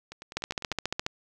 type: two click trains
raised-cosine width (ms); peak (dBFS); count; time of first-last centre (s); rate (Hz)
0.2; -24 / -11; 7 / 11; 0.12-0.724 / 0.37-1.064; 9.94 / 14.4
effects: none